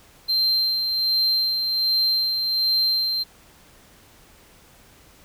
triangle tone with tremolo, 4140 Hz, C8, 19 cents flat, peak -16 dBFS, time 0.28-3.24 s, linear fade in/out 20 ms, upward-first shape sine, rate 1.3 Hz, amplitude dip 40%, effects pink hiss -52 dBFS RMS until 5.24 s

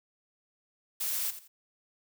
blue noise with echo, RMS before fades -32 dBFS, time 1-1.31 s, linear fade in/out 10 ms, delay 85 ms, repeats 2, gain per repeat -12 dB, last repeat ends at 1.48 s, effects none

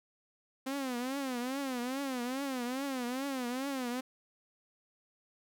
sawtooth tone with vibrato, 259.6 Hz, C4, 13 cents flat, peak -30 dBFS, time 0.66-4.01 s, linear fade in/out 10 ms, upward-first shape triangle, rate 2.4 Hz, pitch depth 160 cents each way, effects none

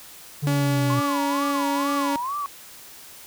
triangle exponential sweep, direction down, 146.83 to 123.47 Hz, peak -19 dBFS, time 0.42-1.01 s, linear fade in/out 20 ms
sawtooth tone with pitch glide, 284.6 to 282 Hz, C#4 to C#4, +46 to +30 cents, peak -19 dBFS, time 0.47-2.16 s, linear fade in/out 0 ms, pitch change -16 cents, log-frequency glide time 0.89-1.46 s
sine tone with vibrato, 1046.5 Hz, C6, in tune, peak -25 dBFS, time 0.9-2.46 s, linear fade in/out 0 ms, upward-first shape sine, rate 2.2 Hz, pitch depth 200 cents each way
effects white hiss -44 dBFS RMS until 3.26 s

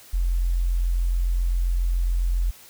sine tone, 43.65 Hz, F1, in tune, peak -19 dBFS, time 0.13-2.51 s, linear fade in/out 10 ms, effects white hiss -48 dBFS RMS until 2.69 s

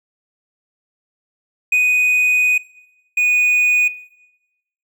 triangle tone pair in turn, 2489 / 2475 Hz, D#7 / D#7, 0 / -10 cents, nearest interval unison, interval 10 cents, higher first, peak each -10 / -11 dBFS, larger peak first, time 1.72-2.58 / 3.17-3.88 s, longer first, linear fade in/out 5 ms, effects noise-tail reverb RT60 1.0 s tail -20 dB re dry

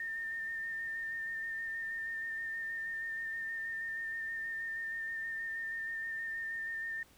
sine tone with vibrato, 1812 Hz, A#6, 50 cents flat, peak -36 dBFS, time 0-7.03 s, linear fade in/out 2 ms, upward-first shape square, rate 6.3 Hz, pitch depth 16 cents each way, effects pink hiss -63 dBFS RMS until 7.17 s

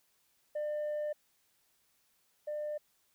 sine tone pair in turn, 599 / 599 Hz, D5 / D5, +34 / +34 cents, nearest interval unison, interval 0 cents, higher neither, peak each -30 / -33 dBFS, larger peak first, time 0.55-1.13 / 2.47-2.78 s, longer first, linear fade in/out 10 ms, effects tanh soft clip ceiling -32 dBFS + white hiss -73 dBFS RMS until 3.14 s

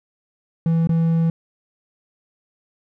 triangle tone with dropouts, 164.81 Hz, E3, in tune, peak -13 dBFS, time 0.66-1.3 s, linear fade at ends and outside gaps 2 ms, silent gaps 0.872-0.892 s, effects none

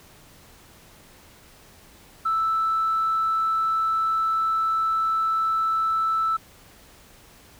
sine tone, 1318.5 Hz, E6, in tune, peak -19 dBFS, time 2.25-6.37 s, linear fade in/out 10 ms, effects tanh soft clip ceiling -16 dBFS + pink hiss -51 dBFS RMS until 7.59 s

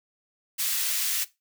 white high-pass noise, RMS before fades -27 dBFS, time 0.58-1.25 s, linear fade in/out 20 ms, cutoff 2000 Hz, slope 12 dB/octave, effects noise-tail reverb RT60 0.2 s tail -17 dB re dry

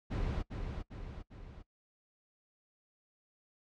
brown noise with echo, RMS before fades -35 dBFS, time 0.1-0.43 s, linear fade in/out 20 ms, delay 400 ms, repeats 3, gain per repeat -5 dB, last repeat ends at 1.63 s, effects noise-tail reverb RT60 0.1 s tail -19 dB re dry + low-pass 4000 Hz 12 dB/octave

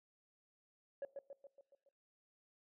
sine tone with echo, 556 Hz, C#5, 5 cents sharp, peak -37 dBFS, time 1.02-1.05 s, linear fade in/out 2 ms, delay 140 ms, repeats 6, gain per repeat -5 dB, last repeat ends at 1.89 s, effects noise-tail reverb RT60 0.5 s tail -21 dB re dry + tanh soft clip ceiling -39 dBFS

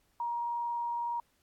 sine tone with frequency modulation, 946 Hz, A#5, 25 cents sharp, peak -31 dBFS, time 0.2-1.2 s, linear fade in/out 2 ms, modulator 21.7 Hz, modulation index 0.23, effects pink hiss -72 dBFS RMS until 1.42 s + AAC 64 kbps

